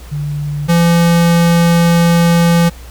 sine / square tone pair in turn, 146.83 / 169.92 Hz, D3 / F3, 0 / -47 cents, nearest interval minor third, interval 253 cents, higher second, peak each -16 / -8 dBFS, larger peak second, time 0.11-0.68 / 0.68-2.7 s, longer second, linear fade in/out 20 ms, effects added 60 Hz sine -31 dBFS peak until 2.9 s + pink hiss -39 dBFS RMS until 2.9 s

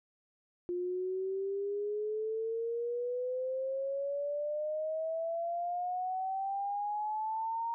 sine exponential sweep, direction up, 352 to 932.3 Hz, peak -32 dBFS, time 0.69-7.74 s, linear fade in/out 0 ms, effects none

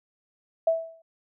sine tone with exponential decay, 655 Hz, E5, 11 cents flat, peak -16 dBFS, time 0.67-1.02 s, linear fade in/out 5 ms, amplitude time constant 74 ms, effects none

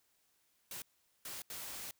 white noise bursts at uneven times, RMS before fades -45 dBFS, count 3, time 0.71-0.82 / 1.25-1.42 / 1.5-1.91 s, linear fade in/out 2 ms, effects white hiss -75 dBFS RMS until 1.99 s

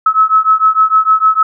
sine beating tone pair, 1290 / 1296.6 Hz, E6 / E6, -38 / -29 cents, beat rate 6.6 Hz, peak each -10 dBFS, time 0.06-1.43 s, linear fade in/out 5 ms, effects none

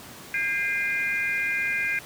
sine tone cluster, 1608 / 2084 / 2427 Hz, G6 / C7 / D#7, +44 / -7 / -44 cents, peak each -28 dBFS, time 0.34-1.99 s, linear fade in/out 2 ms, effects pink hiss -43 dBFS RMS until 2.05 s + high-pass 100 Hz 12 dB/octave

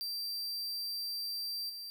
45% pulse tone with level steps, 4699 Hz, D8, in tune, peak -35 / -41 dBFS, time 0.01-1.9 s, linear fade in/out 0 ms, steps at 1.69 s, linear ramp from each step 10 ms, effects 11-bit

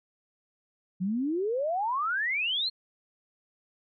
sine exponential sweep, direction up, 175.4 to 4322 Hz, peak -26 dBFS, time 1-2.7 s, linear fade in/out 20 ms, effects none

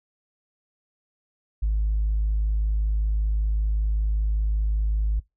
triangle tone with tanh clipping, 52.6 Hz, G#1, 23 cents sharp, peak -20 dBFS, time 1.62-5.2 s, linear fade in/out 10 ms, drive 5 dB, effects noise-tail reverb RT60 0.2 s tail -24 dB re dry

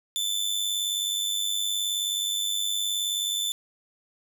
sawtooth tone with amplitude modulation, 3520 Hz, A7, in tune, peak -20 dBFS, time 0.16-3.52 s, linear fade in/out 0 ms, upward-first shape sine, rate 99.1 Hz, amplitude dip 55%, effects none

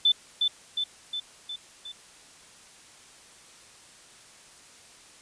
sine tone with echo, 3520 Hz, A7, in tune, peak -17 dBFS, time 0.05-0.12 s, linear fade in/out 5 ms, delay 360 ms, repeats 5, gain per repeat -4 dB, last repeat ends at 1.92 s, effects white hiss -52 dBFS RMS until 5.21 s + resampled to 22050 Hz

